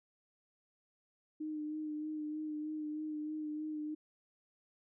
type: tone with vibrato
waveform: sine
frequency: 305.5 Hz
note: D#4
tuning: 32 cents flat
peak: -37 dBFS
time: 1.4-3.95 s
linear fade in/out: 10 ms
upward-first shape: sine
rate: 3.2 Hz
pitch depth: 23 cents each way
effects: none